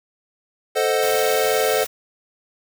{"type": "chord", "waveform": "square", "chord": "A diminished seventh", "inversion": "none", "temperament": "equal", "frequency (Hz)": [440, 523.3, 622.3, 740], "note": ["A4", "C5", "Eb5", "Gb5"], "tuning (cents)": [0, 0, 0, 0], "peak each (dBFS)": [-22, -23, -25, -26], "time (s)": [0.75, 1.85], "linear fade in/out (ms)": 20}
{"type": "noise", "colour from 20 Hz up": "white", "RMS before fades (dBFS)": -30, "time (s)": [1.02, 1.87], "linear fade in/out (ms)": 10}
{"effects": []}